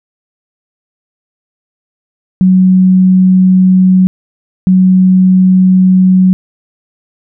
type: tone pair in turn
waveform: sine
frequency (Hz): 185.8 / 185.8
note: F#3 / F#3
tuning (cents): +7 / +7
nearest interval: unison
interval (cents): 0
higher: neither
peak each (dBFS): -3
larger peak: neither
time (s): 2.41-4.07 / 4.67-6.33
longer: neither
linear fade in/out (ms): 0
effects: none